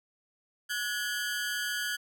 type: ring-modulated tone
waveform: sawtooth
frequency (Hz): 1568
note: G6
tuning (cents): 0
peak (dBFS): -24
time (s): 0.69-1.97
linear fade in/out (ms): 20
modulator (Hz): 113
effects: none